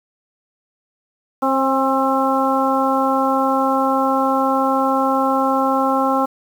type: harmonic tone with a mistuned harmonic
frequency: 266.4 Hz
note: C4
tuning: 31 cents sharp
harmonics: 1 / 2 / 3 / 4 / 5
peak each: -20 / -21 / -20 / -21 / -23 dBFS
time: 1.42-6.26 s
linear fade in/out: 10 ms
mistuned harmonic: 3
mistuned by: +22 cents
effects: 7-bit